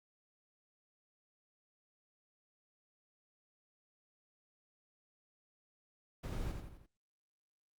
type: noise with echo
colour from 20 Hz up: brown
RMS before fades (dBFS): -40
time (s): 6.23-6.52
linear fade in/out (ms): 10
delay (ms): 86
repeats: 4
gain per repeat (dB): -5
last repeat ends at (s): 6.864
effects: Opus 48 kbps